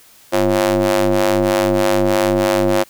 sawtooth ring-modulated tone, 98.8 Hz, G2, 14 cents sharp, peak -6 dBFS, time 0.32-2.84 s, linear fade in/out 20 ms, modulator 443 Hz, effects white hiss -47 dBFS RMS until 2.89 s

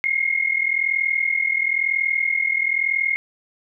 sine tone pair together, 2126 / 2167 Hz, C7 / C#7, +27 / -40 cents, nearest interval unison, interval 33 cents, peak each -21 dBFS, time 0.04-3.16 s, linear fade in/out 0 ms, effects none

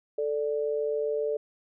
sine tone pair together, 440 / 587.3 Hz, A4 / D5, 0 / 0 cents, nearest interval perfect fourth, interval 500 cents, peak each -27 / -31 dBFS, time 0.18-1.37 s, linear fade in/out 5 ms, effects none

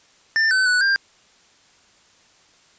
square tone with pitch steps, 1788 / 1523 / 1481 / 1592 Hz, A6 / F#6 / F#6 / G6, +27 / +50 / +1 / +26 cents, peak -16 dBFS, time 0.36-0.96 s, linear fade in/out 0 ms, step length 150 ms, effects white hiss -55 dBFS RMS until 2.78 s + resampled to 16000 Hz

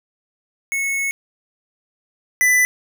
square tone pair in turn, 2197 / 1993.6 Hz, C#7 / B6, -16 / +16 cents, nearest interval major second, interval 168 cents, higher first, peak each -20 / -13 dBFS, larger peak second, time 0.72-1.11 / 2.41-2.65 s, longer first, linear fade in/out 0 ms, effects none

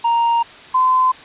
triangle / sine tone pair in turn, 932.3 / 1025.5 Hz, A#5 / C6, 0 / -35 cents, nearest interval major second, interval 165 cents, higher second, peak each -11 dBFS, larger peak neither, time 0.04-0.43 / 0.74-1.12 s, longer first, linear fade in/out 10 ms, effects white hiss -39 dBFS RMS until 1.24 s + resampled to 8000 Hz

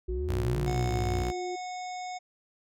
triangle exponential two-way sweep, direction up then down, 55 to 146.83 to 89 Hz, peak -28 dBFS, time 0.08-1.23 s, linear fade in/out 10 ms, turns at 0.59 s
sine tone with pitch glide, 365.8 to 358.7 Hz, F#4 to F4, -20 to +46 cents, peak -33 dBFS, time 0.08-1.56 s, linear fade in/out 10 ms, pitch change -34 cents, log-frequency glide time 0.25-0.59 s
sawtooth tone with vibrato, 61.2 Hz, B1, 15 cents flat, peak -26 dBFS, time 0.28-1.32 s, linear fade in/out 20 ms, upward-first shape sine, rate 2.1 Hz, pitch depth 22 cents each way
harmonic tone, 731 Hz, F#5, 21 cents flat, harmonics 1 / 3 / 5 / 7 / 9 / 10, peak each -35 / -45 / -51 / -50 / -51 / -55 dBFS, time 0.66-2.19 s, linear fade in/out 20 ms
effects none

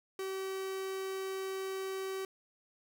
45% pulse tone, 383.1 Hz, G4, 40 cents flat, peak -36 dBFS, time 0.19-2.25 s, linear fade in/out 2 ms, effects none

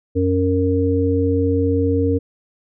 harmonic tone, 92.5 Hz, F#2, in tune, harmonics 1 / 3 / 5, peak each -19 / -19 / -19 dBFS, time 0.15-2.19 s, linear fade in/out 20 ms, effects none

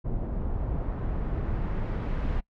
brown noise with low-pass filter sweep, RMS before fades -29 dBFS, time 0.04-2.41 s, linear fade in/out 20 ms, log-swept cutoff 710 to 2700 Hz, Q 0.75, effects noise-tail reverb RT60 0.1 s tail -23 dB re dry

